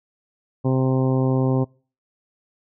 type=harmonic tone; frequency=130.81 Hz; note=C3; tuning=in tune; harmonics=1 / 2 / 3 / 4 / 5 / 6 / 7 / 8; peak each=-19 / -22 / -26 / -28 / -36 / -35 / -36 / -38 dBFS; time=0.64-1.65 s; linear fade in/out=20 ms; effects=noise-tail reverb RT60 0.4 s tail -26 dB re dry